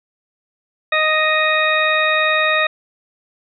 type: harmonic tone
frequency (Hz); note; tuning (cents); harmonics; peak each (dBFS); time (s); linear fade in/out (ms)
622.3; D#5; 0; 1 / 2 / 3 / 4 / 6; -20 / -20 / -18 / -20 / -23; 0.92-2.67; 5
effects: none